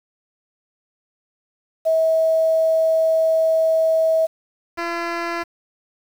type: tone pair in turn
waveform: sine / 10% pulse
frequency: 645 / 340 Hz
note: E5 / F4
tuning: -38 / -46 cents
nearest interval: major seventh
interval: 1108 cents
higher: first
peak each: -14 dBFS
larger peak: neither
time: 1.85-4.27 / 4.77-5.44 s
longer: first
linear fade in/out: 20 ms
effects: low-pass 4000 Hz 12 dB/octave + 7-bit

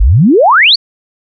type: exponential sweep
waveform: sine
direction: up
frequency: 42.92 to 4744 Hz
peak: -3 dBFS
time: 0-0.76 s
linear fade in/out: 10 ms
effects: none

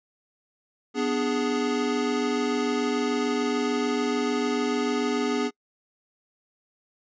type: chord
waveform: square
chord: G# diminished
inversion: first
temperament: equal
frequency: 246.9 / 293.7 / 415.3 Hz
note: B3 / D4 / G#4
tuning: 0 / 0 / 0 cents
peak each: -28 / -30 / -28 dBFS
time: 0.94-5.51 s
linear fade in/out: 50 ms
effects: noise-tail reverb RT60 0.1 s tail -26 dB re dry + resampled to 16000 Hz

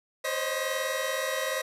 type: tone cluster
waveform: sawtooth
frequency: 518 / 539 / 621 / 1920 Hz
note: C5 / C#5 / D#5 / B6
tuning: -17 / -49 / -3 / -49 cents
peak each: -30 dBFS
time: 0.24-1.62 s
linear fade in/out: 10 ms
effects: resampled to 32000 Hz + 9-bit

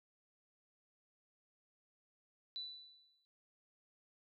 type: tone with exponential decay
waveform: sine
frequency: 3975 Hz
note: B7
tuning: 10 cents sharp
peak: -40 dBFS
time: 2.56-3.25 s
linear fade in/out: 0 ms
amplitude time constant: 150 ms
effects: noise-tail reverb RT60 0.2 s tail -21 dB re dry

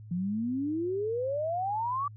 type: exponential sweep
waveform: sine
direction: up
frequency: 169.1 to 1174 Hz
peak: -28 dBFS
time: 0.11-2.08 s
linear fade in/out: 5 ms
effects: added 107 Hz sine -44 dBFS peak until 2.16 s

